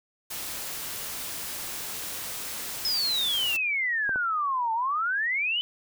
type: noise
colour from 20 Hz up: white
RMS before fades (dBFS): -35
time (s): 0.3-3.57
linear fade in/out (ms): 10
type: exponential two-way sweep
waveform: sine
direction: down then up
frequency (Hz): 5210 to 879 to 3064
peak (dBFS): -24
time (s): 2.85-5.61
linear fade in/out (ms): 0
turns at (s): 4.73
type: clicks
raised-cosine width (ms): 1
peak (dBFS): -22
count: 2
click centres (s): 4.093 / 4.159
effects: none